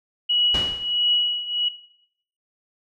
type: tone with tremolo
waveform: sine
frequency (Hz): 2921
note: F#7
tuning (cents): -23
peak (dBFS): -14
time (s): 0.29-1.69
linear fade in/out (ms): 10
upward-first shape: triangle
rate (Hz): 1.5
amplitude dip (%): 80
type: noise with exponential decay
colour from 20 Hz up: pink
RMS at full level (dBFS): -25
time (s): 0.54-1.05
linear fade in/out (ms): 5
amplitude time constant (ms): 110
effects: noise-tail reverb RT60 0.7 s tail -17 dB re dry + low-pass 5000 Hz 12 dB/octave